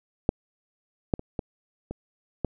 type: clicks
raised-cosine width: 2 ms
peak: -6 / -9 / -24 / -15 / -20 / -12 dBFS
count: 6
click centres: 0.291 / 1.138 / 1.194 / 1.392 / 1.91 / 2.447 s
effects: none